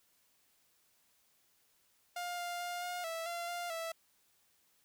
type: tone with pitch steps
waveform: sawtooth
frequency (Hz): 706 / 701 / 705 / 712 / 657 / 688 / 699 / 658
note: F5 / F5 / F5 / F5 / E5 / F5 / F5 / E5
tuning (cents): +19 / +6 / +16 / +33 / -6 / -26 / +1 / -3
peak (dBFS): -34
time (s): 2.16-3.92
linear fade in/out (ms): 5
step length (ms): 220
effects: white hiss -72 dBFS RMS until 4.84 s